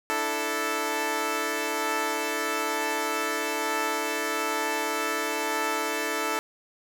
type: chord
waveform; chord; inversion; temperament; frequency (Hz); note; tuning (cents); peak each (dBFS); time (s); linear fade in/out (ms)
10% pulse; D suspended second; none; equal; 293.7 / 329.6 / 440; D4 / E4 / A4; 0 / 0 / 0; -25 / -24 / -20; 0.1-6.39; 0
effects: none